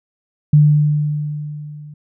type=tone with level ramp; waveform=sine; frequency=149.1 Hz; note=D3; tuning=27 cents sharp; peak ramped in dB=-5 to -33 dBFS; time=0.53-1.94 s; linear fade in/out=5 ms; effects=none